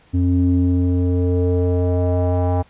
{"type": "tone with low-pass filter sweep", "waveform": "square", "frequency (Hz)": 89.4, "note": "F2", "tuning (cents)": 41, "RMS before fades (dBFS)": -17, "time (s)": [0.13, 2.63], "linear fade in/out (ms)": 20, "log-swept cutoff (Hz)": [230, 800], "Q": 3.5, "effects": ["pink hiss -53 dBFS RMS until 2.69 s", "resampled to 8000 Hz"]}